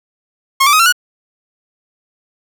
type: tone with pitch steps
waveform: sawtooth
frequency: 1082 / 1166.4 / 1257.3 / 1355.4 / 1461.1 Hz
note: C#6 / D6 / D#6 / E6 / F#6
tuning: -42 / -12 / +18 / +48 / -22 cents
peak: -4 dBFS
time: 0.6-0.925 s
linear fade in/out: 10 ms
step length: 65 ms
effects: none